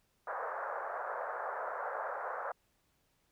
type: band-pass noise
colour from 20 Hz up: pink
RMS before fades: -39 dBFS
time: 0.27-2.52 s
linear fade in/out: 5 ms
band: 500 to 1600 Hz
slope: 48 dB/octave
effects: pink hiss -75 dBFS RMS until 3.31 s